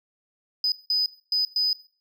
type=tone bursts at uneven times; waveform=triangle; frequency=4996 Hz; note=D#8; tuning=6 cents sharp; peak=-17 dBFS; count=4; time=0.64-0.72 / 0.9-1.06 / 1.32-1.45 / 1.56-1.73 s; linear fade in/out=2 ms; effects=noise-tail reverb RT60 0.4 s tail -18 dB re dry + tanh soft clip ceiling -18 dBFS